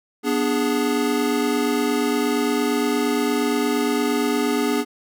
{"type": "chord", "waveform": "square", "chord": "G# diminished", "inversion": "first", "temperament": "equal with one note detuned", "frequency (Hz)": [245.1, 293.7, 415.3], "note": ["B3", "D4", "G#4"], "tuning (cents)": [-13, 0, 0], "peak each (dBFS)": -24, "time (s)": [0.23, 4.85], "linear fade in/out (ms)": 50, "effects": []}